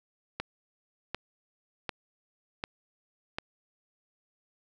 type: click train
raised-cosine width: 0.3 ms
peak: -16 dBFS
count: 5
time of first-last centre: 0.4-3.385 s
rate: 1.34 Hz
effects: none